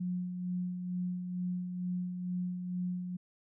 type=tone with tremolo; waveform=sine; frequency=180 Hz; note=F#3; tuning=47 cents flat; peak=-31 dBFS; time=0-3.17 s; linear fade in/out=10 ms; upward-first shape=sine; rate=2.2 Hz; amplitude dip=45%; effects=none